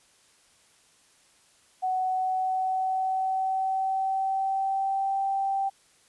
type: tone with pitch glide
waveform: sine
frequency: 746 to 781.3 Hz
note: F#5 to G5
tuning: +14 to -6 cents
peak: -24 dBFS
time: 1.82-5.7 s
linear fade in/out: 20 ms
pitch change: +80 cents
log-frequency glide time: 1.99-5.2 s
effects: white hiss -61 dBFS RMS until 6.08 s + resampled to 24000 Hz